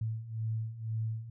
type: beating tone pair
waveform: sine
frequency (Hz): 110 / 112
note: A2 / A2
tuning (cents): 0 / +31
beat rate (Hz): 2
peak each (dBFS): -38 / -34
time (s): 0.01-1.3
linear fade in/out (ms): 5
effects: none